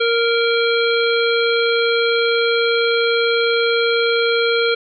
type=harmonic tone with a mistuned harmonic; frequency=465.2 Hz; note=A#4; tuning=4 cents flat; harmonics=1 / 3 / 5 / 7 / 9; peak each=-16 / -21 / -23 / -24 / -26 dBFS; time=0-4.75 s; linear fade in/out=10 ms; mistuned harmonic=9; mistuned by=-26 cents; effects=none